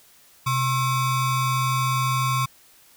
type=ring-modulated tone; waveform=square; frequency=602 Hz; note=D5; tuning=43 cents sharp; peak=-18 dBFS; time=0.46-2.46 s; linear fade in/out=10 ms; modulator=473 Hz; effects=white hiss -54 dBFS RMS until 2.96 s

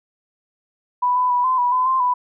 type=tone with pitch steps; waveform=sine; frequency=988 / 1000 / 981 / 1027 / 978 / 1013 / 1046 / 991 Hz; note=B5 / B5 / B5 / C6 / B5 / B5 / C6 / B5; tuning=0 / +21 / -12 / -33 / -17 / +44 / -1 / +6 cents; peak=-15 dBFS; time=1.02-2.14 s; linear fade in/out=10 ms; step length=140 ms; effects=none

